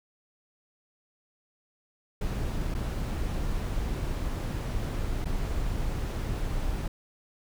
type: noise with dropouts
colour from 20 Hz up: brown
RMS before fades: -30 dBFS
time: 2.21-6.88 s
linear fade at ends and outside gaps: 5 ms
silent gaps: 2.742-2.748 / 5.246-5.255 s
effects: none